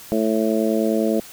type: harmonic tone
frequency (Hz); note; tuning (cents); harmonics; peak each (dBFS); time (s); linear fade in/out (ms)
110; A2; 0; 2 / 3 / 4 / 5 / 6; -21 / -23 / -24 / -25 / -26; 0.12-1.2; 0
effects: white hiss -41 dBFS RMS until 1.32 s